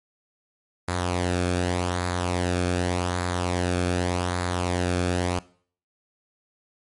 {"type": "tone with flanger", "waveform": "sawtooth", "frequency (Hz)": 89.1, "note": "F2", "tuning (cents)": 35, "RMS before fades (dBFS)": -25, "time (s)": [0.88, 5.39], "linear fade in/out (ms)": 5, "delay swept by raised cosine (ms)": [0.34, 1.03], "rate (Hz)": 0.85, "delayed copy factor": -0.55, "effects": ["noise-tail reverb RT60 0.5 s tail -20 dB re dry", "MP3 48 kbps"]}